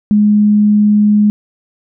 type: tone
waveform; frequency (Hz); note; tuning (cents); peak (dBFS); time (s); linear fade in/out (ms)
sine; 208.9; G#3; +10; -6; 0.11-1.3; 0
effects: none